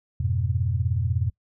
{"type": "chord", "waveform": "sine", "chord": "F diminished", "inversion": "none", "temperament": "equal", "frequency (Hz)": [87.31, 103.83, 123.47], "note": ["F2", "Ab2", "Cb3"], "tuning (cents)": [0, 0, 0], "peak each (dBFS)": [-25, -27, -26], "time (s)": [0.2, 1.3], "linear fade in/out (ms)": 5, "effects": ["noise-tail reverb RT60 0.1 s tail -23 dB re dry"]}